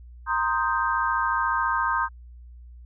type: chord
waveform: sine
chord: C minor seventh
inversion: third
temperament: equal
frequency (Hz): 932.3 / 1046.5 / 1244.5 / 1568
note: Bb5 / C6 / Eb6 / G6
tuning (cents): 0 / 0 / 0 / 0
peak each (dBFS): -27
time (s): 0.26-2.09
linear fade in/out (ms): 50
effects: added 60 Hz sine -42 dBFS peak until 2.85 s